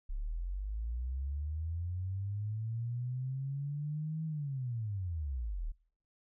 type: linear two-way sweep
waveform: sine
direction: up then down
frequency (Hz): 32.99 to 160.4 to 32.99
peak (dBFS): -34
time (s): 0.09-5.72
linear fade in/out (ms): 10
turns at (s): 4.25
effects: noise-tail reverb RT60 0.6 s tail -25 dB re dry